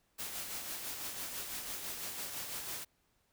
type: noise with tremolo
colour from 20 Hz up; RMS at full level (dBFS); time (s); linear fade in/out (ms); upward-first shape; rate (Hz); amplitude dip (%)
white; -40; 0.18-2.85; 20; sine; 6; 40
effects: pink hiss -75 dBFS RMS until 3.32 s